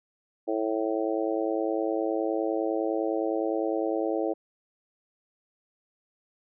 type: harmonic tone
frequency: 109.8 Hz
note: A2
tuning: 3 cents flat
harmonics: 3 / 4 / 5 / 6 / 7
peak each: -29 / -31 / -31 / -34 / -36 dBFS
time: 0.47-4.34 s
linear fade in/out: 20 ms
effects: none